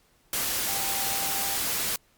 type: tone in noise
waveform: sine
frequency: 787 Hz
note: G5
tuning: 7 cents sharp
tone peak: -36 dBFS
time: 0.68-1.56 s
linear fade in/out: 2 ms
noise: white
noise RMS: -28 dBFS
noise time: 0.33-1.96 s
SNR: -11 dB
effects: pink hiss -64 dBFS RMS until 2.17 s + Opus 48 kbps